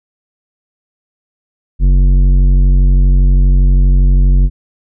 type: tone with tanh clipping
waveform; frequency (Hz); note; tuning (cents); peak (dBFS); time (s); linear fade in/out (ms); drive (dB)
sine; 46.25; F#1; 0; -7; 1.79-4.5; 50; 11
effects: none